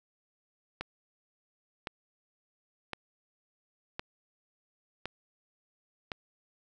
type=click train; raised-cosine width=0.3 ms; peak=-19 dBFS; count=6; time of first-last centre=0.81-6.118 s; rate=0.942 Hz; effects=none